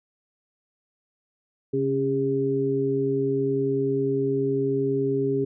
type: tone cluster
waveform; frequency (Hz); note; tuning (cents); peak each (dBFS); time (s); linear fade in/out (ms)
sine; 136.9 / 274.9 / 404.7; C#3 / C#4 / G#4; -21 / -14 / -45; -29 / -27 / -23; 1.73-5.45; 10
effects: none